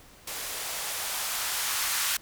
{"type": "noise with band-pass filter sweep", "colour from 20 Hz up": "violet", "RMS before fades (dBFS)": -31, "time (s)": [0.27, 2.17], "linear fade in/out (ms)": 5, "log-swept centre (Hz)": [460, 1300], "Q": 1.2, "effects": ["pink hiss -53 dBFS RMS until 2.21 s"]}